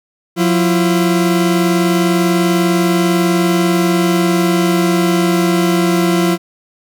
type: tone pair together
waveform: 40% pulse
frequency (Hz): 179 / 337.9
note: F3 / E4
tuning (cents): +43 / +43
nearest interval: major seventh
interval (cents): 1100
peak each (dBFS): -13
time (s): 0.36-6.38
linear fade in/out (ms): 50
effects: none